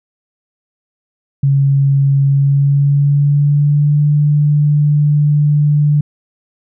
sine tone with pitch glide, 138.59 to 147.68 Hz, C#3 to D3, 0 to +10 cents, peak -8 dBFS, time 1.43-6.01 s, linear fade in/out 5 ms, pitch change +110 cents, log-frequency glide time 2.25-4.03 s, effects none

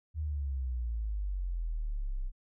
sine exponential sweep, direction down, 79.6 to 30.79 Hz, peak -31 dBFS, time 0.14-2.32 s, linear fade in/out 50 ms, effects none

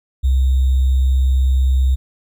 sine tone with sample-and-hold, 65.41 Hz, C2, in tune, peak -11 dBFS, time 0.23-1.96 s, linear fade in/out 20 ms, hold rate 3675 Hz, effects none

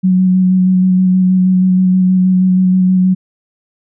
sine tone with vibrato, 185 Hz, F#3, in tune, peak -7 dBFS, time 0.03-3.15 s, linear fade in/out 20 ms, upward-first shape square, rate 6.3 Hz, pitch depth 13 cents each way, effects none

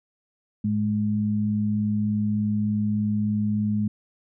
sine tone pair together, 106.65 / 210 Hz, G#2 / G#3, +46 / +19 cents, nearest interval octave, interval 1173 cents, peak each -27 / -22 dBFS, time 0.64-3.88 s, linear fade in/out 5 ms, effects none

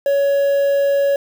triangle tone with quantisation, 560 Hz, C#5, 18 cents sharp, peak -11 dBFS, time 0.06-1.16 s, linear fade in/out 2 ms, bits 6, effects none

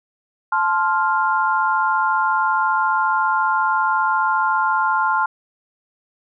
sine chord, F major, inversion first, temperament just, 873.1 / 1047.7 / 1396.9 Hz, A5 / C6 / F6, -14 / +2 / 0 cents, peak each -20 dBFS, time 0.52-5.26 s, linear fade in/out 5 ms, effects none

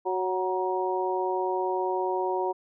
harmonic tone with a mistuned harmonic, 185 Hz, F#3, in tune, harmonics 2 / 3 / 4 / 5, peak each -28 / -34 / -32 / -30 dBFS, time 0.05-2.53 s, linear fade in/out 20 ms, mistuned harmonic 5, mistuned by +34 cents, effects none

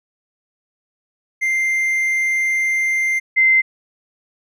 triangle / sine tone pair in turn, 2093 / 2076 Hz, C7 / C7, 0 / -14 cents, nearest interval unison, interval 14 cents, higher first, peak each -14 / -10 dBFS, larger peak second, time 1.41-3.2 / 3.36-3.62 s, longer first, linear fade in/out 20 ms, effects none

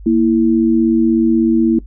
sine tone pair together, 232 / 328.4 Hz, A#3 / E4, -8 / -6 cents, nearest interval tritone, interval 602 cents, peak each -12 dBFS, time 0.06-1.79 s, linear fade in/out 5 ms, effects noise-tail reverb RT60 0.1 s tail -18 dB re dry + added 50 Hz sine -31 dBFS peak until 1.86 s

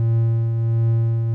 triangle tone with tremolo, 114.6 Hz, A#2, 29 cents flat, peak -12 dBFS, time 0-1.34 s, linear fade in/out 0 ms, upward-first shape triangle, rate 1.4 Hz, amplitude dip 40%, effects none

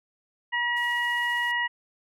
harmonic tone, 960 Hz, B5, 49 cents flat, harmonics 1 / 2 / 3, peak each -30 / -25 / -34 dBFS, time 0.52-1.68 s, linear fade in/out 20 ms
blue noise with tremolo, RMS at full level -44 dBFS, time 0.76-1.52 s, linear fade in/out 10 ms, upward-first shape triangle, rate 15 Hz, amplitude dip 30%
effects low-pass 11000 Hz 12 dB/octave

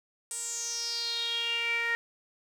sawtooth tone with band-pass filter sweep, 466.5 Hz, A#4, 1 cent sharp, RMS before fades -32 dBFS, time 0.31-1.95 s, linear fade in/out 0 ms, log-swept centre 8600 to 1900 Hz, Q 7.3, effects 10-bit

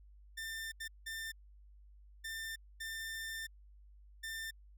sawtooth tone bursts at uneven times, 1793 Hz, A6, 32 cents sharp, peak -37 dBFS, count 6, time 0.37-0.72 / 0.8-0.88 / 1.06-1.32 / 2.24-2.56 / 2.8-3.47 / 4.23-4.51 s, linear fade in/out 10 ms, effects added 50 Hz sine -56 dBFS peak until 4.77 s

